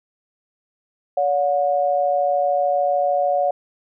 sine tone pair together, 569.6 / 723 Hz, C#5 / F#5, +47 / -40 cents, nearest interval major third, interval 413 cents, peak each -19 dBFS, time 1.17-3.51 s, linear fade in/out 5 ms, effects none

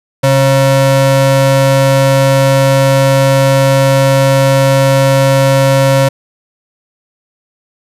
square ring-modulated tone, 204 Hz, G#3, 31 cents flat, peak -4 dBFS, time 0.23-6.09 s, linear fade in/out 10 ms, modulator 338 Hz, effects resampled to 32000 Hz + 7-bit

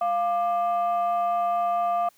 sine tone pair together, 697.5 / 1188 Hz, F5 / D6, -2 / +20 cents, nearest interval major sixth, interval 922 cents, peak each -21 / -27 dBFS, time 0.01-2.09 s, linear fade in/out 5 ms, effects tanh soft clip ceiling -17 dBFS + white hiss -61 dBFS RMS until 2.17 s

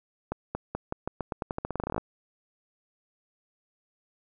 accelerating click train, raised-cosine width 1 ms, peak -16 dBFS, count 21, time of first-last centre 0.32-1.98 s, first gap 230 ms, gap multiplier 0.87, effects none

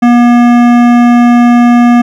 sine tone with hard clipping, 240.3 Hz, B3, 47 cents flat, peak -4 dBFS, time 0.02-2.02 s, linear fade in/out 10 ms, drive 15 dB, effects none

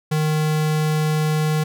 square tone, 154.3 Hz, D#3, 14 cents flat, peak -18 dBFS, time 0.11-1.64 s, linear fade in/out 10 ms, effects none

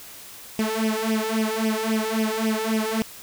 sawtooth tone with flanger, 220 Hz, A3, in tune, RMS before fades -24 dBFS, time 0.59-3.02 s, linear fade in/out 0 ms, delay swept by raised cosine 0.35 to 2.35 ms, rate 3.7 Hz, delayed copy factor +0.9, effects white hiss -42 dBFS RMS until 3.22 s

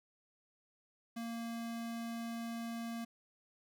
square tone, 231.3 Hz, A#3, 13 cents flat, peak -40 dBFS, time 1.16-3.05 s, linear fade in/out 10 ms, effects 12-bit

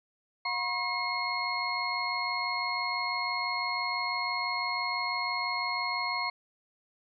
sine tone cluster, 717 / 969 / 1075 / 2156 / 4292 Hz, F5 / B5 / C6 / C#7 / C8, +45 / -33 / +47 / -49 / +43 cents, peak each -39 / -37 / -34 / -33 / -36 dBFS, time 0.45-6.3 s, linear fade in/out 5 ms, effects none

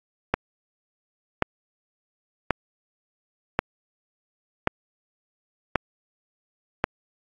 click train, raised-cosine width 0.5 ms, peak -4 dBFS, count 7, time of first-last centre 0.34-6.841 s, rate 0.923 Hz, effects AAC 48 kbps

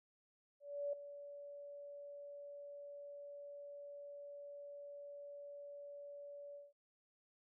sine tone with ADSR envelope, 573 Hz, D5, 43 cents flat, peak -36 dBFS, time 0.6-6.73 s, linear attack 330 ms, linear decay 4 ms, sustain -13 dB, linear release 180 ms, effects none

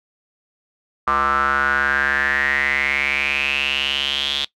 square tone with band-pass filter sweep, 69.5 Hz, C#2, 5 cents sharp, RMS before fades -20 dBFS, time 1.07-4.45 s, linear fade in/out 5 ms, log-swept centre 1200 to 3500 Hz, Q 8.3, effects noise-tail reverb RT60 0.1 s tail -19 dB re dry

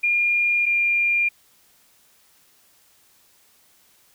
sine tone pair in turn, 2413 / 2400 Hz, D7 / D7, +46 / +37 cents, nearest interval unison, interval 9 cents, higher first, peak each -17 / -17 dBFS, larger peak neither, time 0.03-0.66 / 0.66-1.29 s, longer neither, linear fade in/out 10 ms, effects white hiss -58 dBFS RMS until 4.14 s

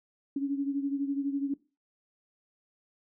sine beating tone pair, 277.2 / 289.2 Hz, C#4 / D4, 0 / -27 cents, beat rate 12 Hz, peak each -29 / -34 dBFS, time 0.36-1.54 s, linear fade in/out 5 ms, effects noise-tail reverb RT60 0.3 s tail -20 dB re dry

